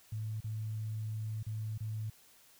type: tone with dropouts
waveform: sine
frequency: 108.9 Hz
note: A2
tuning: 17 cents flat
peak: -35 dBFS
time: 0.12-2.1 s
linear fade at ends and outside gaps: 5 ms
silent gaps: 0.405-0.442 / 1.429-1.465 / 1.778-1.805 s
effects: white hiss -62 dBFS RMS until 2.59 s